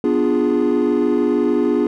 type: chord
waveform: triangle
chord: B diminished seventh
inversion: none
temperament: equal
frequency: 246.9 / 293.7 / 349.2 / 415.3 Hz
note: B3 / D4 / F4 / Ab4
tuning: 0 / 0 / 0 / 0 cents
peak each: -17 dBFS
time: 0.04-1.87 s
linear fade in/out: 2 ms
effects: tanh soft clip ceiling -7 dBFS